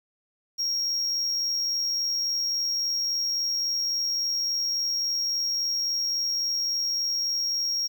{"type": "tone with amplitude modulation", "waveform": "triangle", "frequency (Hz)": 5588, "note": "F8", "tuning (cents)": 0, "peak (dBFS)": -22, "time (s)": [0.58, 7.88], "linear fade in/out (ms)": 20, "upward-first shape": "sine", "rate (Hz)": 83.6, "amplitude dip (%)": 25, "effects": ["9-bit"]}